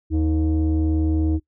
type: tone pair together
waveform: sine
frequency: 78.49 / 315.6 Hz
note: D#2 / D#4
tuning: +16 / +25 cents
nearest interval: 2 octaves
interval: 2409 cents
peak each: -17 / -19 dBFS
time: 0.1-1.4 s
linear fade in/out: 50 ms
effects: noise-tail reverb RT60 0.1 s tail -21 dB re dry + tanh soft clip ceiling -14 dBFS